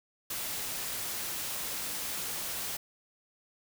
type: noise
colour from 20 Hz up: white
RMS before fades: -36 dBFS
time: 0.3-2.77 s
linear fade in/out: 5 ms
effects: none